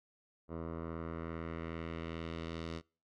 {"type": "tone with low-pass filter sweep", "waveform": "10% pulse", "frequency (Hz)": 82.41, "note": "E2", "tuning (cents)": 0, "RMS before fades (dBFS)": -42, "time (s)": [0.48, 2.82], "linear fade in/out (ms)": 50, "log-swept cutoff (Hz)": [920, 4800], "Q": 1.3, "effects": ["noise-tail reverb RT60 0.4 s tail -26 dB re dry"]}